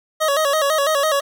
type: tone with vibrato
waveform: 25% pulse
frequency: 593 Hz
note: D5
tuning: 17 cents sharp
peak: -12 dBFS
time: 0.2-1.21 s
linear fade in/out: 20 ms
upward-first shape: square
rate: 6 Hz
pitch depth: 97 cents each way
effects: none